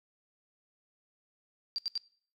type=tone bursts; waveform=sine; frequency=4716 Hz; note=D8; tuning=6 cents sharp; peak=-30 dBFS; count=3; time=1.76-1.977 s; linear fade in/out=0 ms; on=23 ms; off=74 ms; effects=noise-tail reverb RT60 0.5 s tail -22 dB re dry